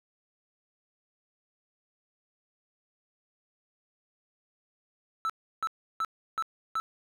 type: tone bursts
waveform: triangle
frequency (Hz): 1318.5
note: E6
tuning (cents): 0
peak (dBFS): -25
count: 5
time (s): 5.25-6.8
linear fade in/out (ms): 0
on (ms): 46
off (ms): 330
effects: none